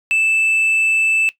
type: tone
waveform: sine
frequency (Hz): 2637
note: E7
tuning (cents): 0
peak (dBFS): -10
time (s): 0.11-1.29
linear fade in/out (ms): 0
effects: noise-tail reverb RT60 0.1 s tail -18 dB re dry + tanh soft clip ceiling -12 dBFS